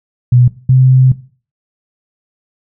sine tone pair in turn, 123.47 / 129.72 Hz, B2 / C3, 0 / -15 cents, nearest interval minor second, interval 85 cents, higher second, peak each -4 dBFS, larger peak neither, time 0.32-0.48 / 0.69-1.12 s, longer second, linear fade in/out 5 ms, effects noise-tail reverb RT60 0.4 s tail -17 dB re dry

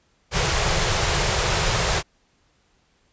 pink band-stop noise, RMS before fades -21 dBFS, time 0.31-2.03 s, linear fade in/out 50 ms, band 180 to 360 Hz, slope 48 dB/octave, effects pink hiss -64 dBFS RMS until 3.12 s + resampled to 16000 Hz

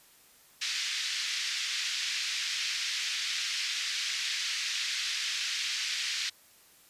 white band-pass noise, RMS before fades -33 dBFS, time 0.61-6.3 s, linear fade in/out 10 ms, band 1800 to 5500 Hz, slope 24 dB/octave, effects white hiss -59 dBFS RMS until 6.89 s + resampled to 32000 Hz

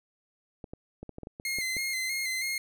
clicks, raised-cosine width 2 ms, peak -27 dBFS, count 10, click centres 0.642 / 0.735 / 1.03 / 1.093 / 1.184 / 1.233 / 1.271 / 1.399 / 1.586 / 1.767 s
sawtooth tone with vibrato, 2100 Hz, C7, 6 cents sharp, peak -26 dBFS, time 1.45-2.58 s, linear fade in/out 2 ms, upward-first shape square, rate 3.1 Hz, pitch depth 34 cents each way
effects none

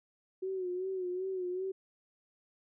sine tone with vibrato, 370 Hz, F#4, in tune, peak -33 dBFS, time 0.42-1.72 s, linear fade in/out 10 ms, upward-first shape sine, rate 2.6 Hz, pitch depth 60 cents each way, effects none

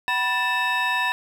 triangle tone cluster, 756 / 980 / 1768 / 2631 / 3750 Hz, F#5 / B5 / A6 / E7 / A#7, +37 / -14 / +8 / -4 / +10 cents, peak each -30 / -23 / -23 / -26 / -30 dBFS, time 0.08-1.12 s, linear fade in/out 0 ms, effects none

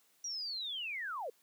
sine linear sweep, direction down, 5810 to 431.5 Hz, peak -37 dBFS, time 0.24-1.3 s, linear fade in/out 5 ms, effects white hiss -70 dBFS RMS until 1.42 s + high-pass 150 Hz 12 dB/octave

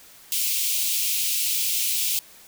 white high-pass noise, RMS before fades -24 dBFS, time 0.32-2.19 s, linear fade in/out 0 ms, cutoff 2400 Hz, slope 48 dB/octave, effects white hiss -49 dBFS RMS until 2.47 s

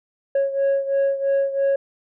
sine beating tone pair, 550 / 553 Hz, C#5 / C#5, -14 / -4 cents, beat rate 3 Hz, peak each -17 / -21 dBFS, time 0.35-1.76 s, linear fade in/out 5 ms, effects tanh soft clip ceiling -15 dBFS

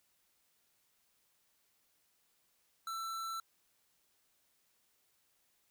square tone, 1335 Hz, E6, 22 cents sharp, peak -39 dBFS, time 2.87-3.4 s, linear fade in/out 2 ms, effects white hiss -75 dBFS RMS until 5.7 s

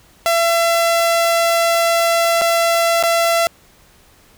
sawtooth tone with dropouts, 674 Hz, E5, 38 cents sharp, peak -9 dBFS, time 0.26-3.47 s, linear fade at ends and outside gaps 0 ms, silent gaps 2.413-2.418 / 3.027-3.036 s, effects pink hiss -50 dBFS RMS until 4.37 s

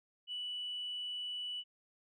sine tone, 2960 Hz, F#7, in tune, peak -37 dBFS, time 0.27-1.64 s, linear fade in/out 50 ms, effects tanh soft clip ceiling -33 dBFS

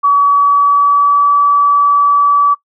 sine tone with pitch glide, 1137 to 1149.5 Hz, C#6 to D6, +44 to -37 cents, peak -6 dBFS, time 0.03-2.55 s, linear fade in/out 20 ms, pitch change +19 cents, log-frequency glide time 0.25-1.32 s, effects noise-tail reverb RT60 0.1 s tail -23 dB re dry

